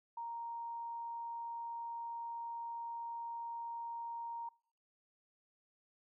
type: tone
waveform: sine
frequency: 932.3 Hz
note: A#5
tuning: in tune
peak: -40 dBFS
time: 0.17-4.49 s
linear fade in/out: 5 ms
effects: noise-tail reverb RT60 0.7 s tail -26 dB re dry